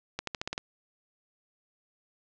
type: accelerating click train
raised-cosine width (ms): 0.2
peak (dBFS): -15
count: 7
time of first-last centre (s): 0.19-0.579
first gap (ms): 83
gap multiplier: 0.9
effects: low-pass 7000 Hz 12 dB/octave